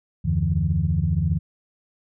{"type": "tone cluster", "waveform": "sine", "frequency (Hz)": [78.6, 93.4, 147.3, 168.6], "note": ["D#2", "F#2", "D3", "E3"], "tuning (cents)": [18, 17, 6, 39], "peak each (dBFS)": -24, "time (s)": [0.24, 1.39], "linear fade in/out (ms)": 20, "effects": ["tanh soft clip ceiling -8 dBFS"]}